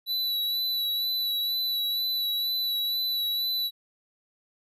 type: tone with vibrato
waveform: square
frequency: 3951 Hz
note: B7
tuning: in tune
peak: -26 dBFS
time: 0.06-3.71 s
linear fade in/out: 50 ms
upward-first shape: sine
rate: 2.1 Hz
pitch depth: 24 cents each way
effects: none